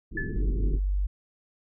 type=low-pass noise; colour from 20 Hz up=pink; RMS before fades=-32 dBFS; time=0.11-0.8 s; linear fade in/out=50 ms; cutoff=430 Hz; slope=96 dB/octave
type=tone with exponential decay; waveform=sine; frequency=1730 Hz; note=A6; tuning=30 cents flat; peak=-26 dBFS; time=0.17-0.42 s; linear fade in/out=5 ms; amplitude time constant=54 ms
type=tone; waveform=sine; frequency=48.38 Hz; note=G1; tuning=22 cents flat; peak=-23 dBFS; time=0.36-1.07 s; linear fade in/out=10 ms
effects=none